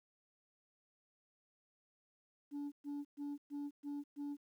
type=tone bursts; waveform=sine; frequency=287.7 Hz; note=D4; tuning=36 cents flat; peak=-37 dBFS; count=6; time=2.51-4.37 s; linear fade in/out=50 ms; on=210 ms; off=120 ms; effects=tanh soft clip ceiling -39 dBFS + 12-bit